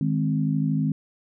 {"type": "chord", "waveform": "sine", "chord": "Ab major", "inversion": "second", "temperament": "equal", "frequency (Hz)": [155.56, 207.7, 261.6], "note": ["Eb3", "Ab3", "C4"], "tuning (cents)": [0, 0, 0], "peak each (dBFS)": [-23, -27, -26], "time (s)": [0.01, 0.92], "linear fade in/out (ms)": 2, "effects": []}